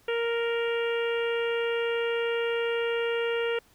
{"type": "harmonic tone", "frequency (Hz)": 466.2, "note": "A#4", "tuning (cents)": 0, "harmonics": [1, 2, 3, 4, 5, 6, 7], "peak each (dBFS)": [-26, -40, -36, -38, -39, -37, -46], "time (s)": [0.08, 3.59], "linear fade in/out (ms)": 5, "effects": ["pink hiss -61 dBFS RMS until 3.74 s"]}